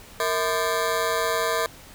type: ring-modulated tone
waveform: 20% pulse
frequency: 554.4 Hz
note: C#5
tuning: in tune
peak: -14 dBFS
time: 0.2-1.66 s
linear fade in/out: 0 ms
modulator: 91.4 Hz
effects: pink hiss -46 dBFS RMS until 1.94 s